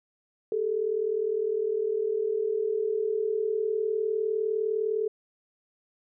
sine tone pair together, 400.2 / 440 Hz, G4 / A4, +36 / 0 cents, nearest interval major second, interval 164 cents, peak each -30 / -26 dBFS, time 0.52-5.08 s, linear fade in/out 2 ms, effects none

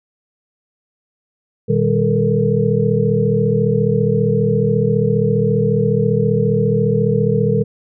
sine tone cluster, 119.1 / 154.7 / 198.5 / 436.4 / 471.1 Hz, A#2 / D#3 / G3 / A4 / A#4, +38 / -10 / +22 / -14 / +18 cents, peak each -19 dBFS, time 1.68-7.64 s, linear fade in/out 20 ms, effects none

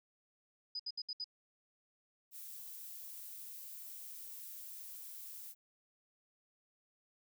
sine tone bursts, 4978 Hz, D#8, in tune, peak -38 dBFS, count 5, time 0.75-1.243 s, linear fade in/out 5 ms, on 45 ms, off 67 ms
violet noise, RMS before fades -49 dBFS, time 2.31-5.55 s, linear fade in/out 50 ms
effects none

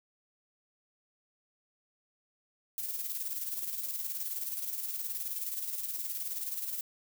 violet noise with tremolo, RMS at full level -35 dBFS, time 2.78-6.81 s, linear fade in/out 0 ms, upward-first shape square, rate 19 Hz, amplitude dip 45%, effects none

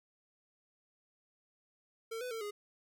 square tone with pitch steps, 452.6 / 499.5 / 450.8 / 413.4 Hz, A4 / B4 / A4 / G#4, +49 / +20 / +42 / -8 cents, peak -39 dBFS, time 2.11-2.51 s, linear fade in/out 10 ms, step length 100 ms, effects none

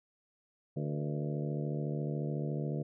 harmonic tone with a mistuned harmonic, 74 Hz, D2, 14 cents sharp, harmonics 2 / 3 / 4 / 5 / 6 / 7 / 8 / 9, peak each -34 / -41 / -43 / -43 / -46 / -45 / -48 / -50 dBFS, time 0.76-2.83 s, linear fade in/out 10 ms, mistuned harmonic 7, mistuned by -84 cents, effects none

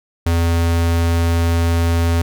square tone, 84.2 Hz, E2, 37 cents sharp, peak -14 dBFS, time 0.26-2.22 s, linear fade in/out 5 ms, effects none

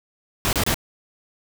pink noise bursts, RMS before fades -21 dBFS, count 3, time 0.45-0.743 s, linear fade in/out 0 ms, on 79 ms, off 28 ms, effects none

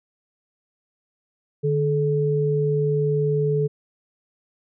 sine tone pair together, 149.99 / 430.4 Hz, D3 / A4, +37 / -38 cents, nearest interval octave + tritone, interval 1825 cents, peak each -21 / -21 dBFS, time 1.63-3.68 s, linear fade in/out 20 ms, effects none

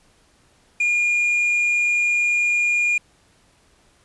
triangle tone with quantisation, 2423 Hz, D#7, 47 cents flat, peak -15 dBFS, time 0.8-2.98 s, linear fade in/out 5 ms, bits 7, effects pink hiss -58 dBFS RMS until 4.04 s + resampled to 24000 Hz

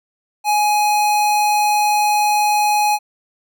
square tone, 837 Hz, G#5, 13 cents sharp, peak -14 dBFS, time 0.44-2.99 s, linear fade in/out 50 ms, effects none

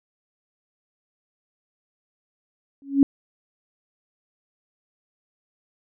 sine tone with exponential growth, 277.2 Hz, C#4, in tune, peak -8 dBFS, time 2.82-3.03 s, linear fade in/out 1 ms, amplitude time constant 45 ms, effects none

